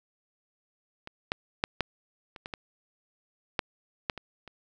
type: clicks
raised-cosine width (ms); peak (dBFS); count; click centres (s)
0.3; -24 / -11 / -8 / -10 / -27 / -21 / -19 / -9 / -11 / -23 / -29; 11; 1.074 / 1.319 / 1.639 / 1.807 / 2.362 / 2.459 / 2.538 / 3.592 / 4.098 / 4.177 / 4.477
effects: none